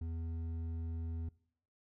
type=tone with hard clipping; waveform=sine; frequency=82.41 Hz; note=E2; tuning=in tune; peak=-39 dBFS; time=0.01-1.29 s; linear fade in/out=5 ms; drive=7 dB; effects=noise-tail reverb RT60 0.6 s tail -22 dB re dry